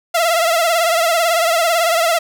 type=tone with vibrato; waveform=sawtooth; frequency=670 Hz; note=E5; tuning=28 cents sharp; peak=-9 dBFS; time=0.14-2.19 s; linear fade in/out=10 ms; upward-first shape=triangle; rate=18 Hz; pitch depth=91 cents each way; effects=none